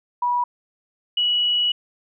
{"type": "tone pair in turn", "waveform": "sine", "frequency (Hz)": [973, 2930], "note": ["B5", "F#7"], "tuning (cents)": [-26, -18], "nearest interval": "octave + perfect fifth", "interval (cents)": 1908, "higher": "second", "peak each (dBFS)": [-18, -17], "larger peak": "second", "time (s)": [[0.22, 0.44], [1.17, 1.72]], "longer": "second", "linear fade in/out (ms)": 5, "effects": []}